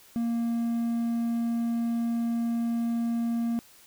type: tone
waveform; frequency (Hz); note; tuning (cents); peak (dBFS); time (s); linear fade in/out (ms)
triangle; 232.9; A#3; -1; -23; 0.16-3.59; 0
effects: white hiss -55 dBFS RMS until 3.86 s